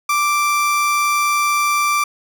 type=tone; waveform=30% pulse; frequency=1174.7 Hz; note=D6; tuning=in tune; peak=-12 dBFS; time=0.09-2.04 s; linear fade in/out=5 ms; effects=none